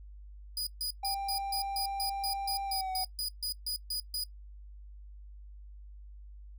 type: tone bursts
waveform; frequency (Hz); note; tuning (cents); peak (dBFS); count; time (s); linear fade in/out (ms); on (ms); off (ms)
sawtooth; 4940; D#8; -13; -29; 16; 0.57-4.238; 2; 98; 140
type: tone with pitch glide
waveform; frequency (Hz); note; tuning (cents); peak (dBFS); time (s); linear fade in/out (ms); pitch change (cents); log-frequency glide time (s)
triangle; 790 to 749.1; G5 to F#5; +13 to +21; -31; 1.03-3.04; 5; -92; 2.65-2.93
effects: noise-tail reverb RT60 0.1 s tail -18 dB re dry + added 50 Hz sine -46 dBFS peak until 6.58 s